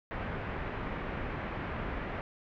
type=low-pass noise; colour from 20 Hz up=pink; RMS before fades=-37 dBFS; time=0.11-2.21 s; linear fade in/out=0 ms; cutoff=2300 Hz; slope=24 dB/octave; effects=none